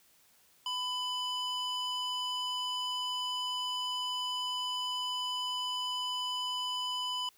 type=tone with band-pass filter; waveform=square; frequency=999 Hz; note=B5; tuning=20 cents sharp; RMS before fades=-35 dBFS; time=0.66-7.29 s; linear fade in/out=2 ms; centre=3100 Hz; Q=1.5; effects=white hiss -65 dBFS RMS until 7.37 s